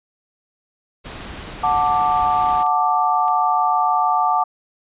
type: noise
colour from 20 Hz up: pink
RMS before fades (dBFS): -33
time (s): 1.04-2.64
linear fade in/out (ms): 20
type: click train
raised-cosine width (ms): 0.2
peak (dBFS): -24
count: 4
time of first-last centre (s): 1.43-3.282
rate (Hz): 1.62
type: chord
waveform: sine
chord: D major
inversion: first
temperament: just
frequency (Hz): 734.2 / 881 / 1174.7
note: F#5 / A5 / D6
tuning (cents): -14 / +2 / 0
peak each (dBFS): -19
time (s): 1.63-4.44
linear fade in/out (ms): 10
effects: resampled to 8000 Hz